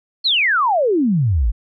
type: exponential sweep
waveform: sine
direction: down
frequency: 4435 to 47.07 Hz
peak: -13 dBFS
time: 0.24-1.52 s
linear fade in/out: 20 ms
effects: none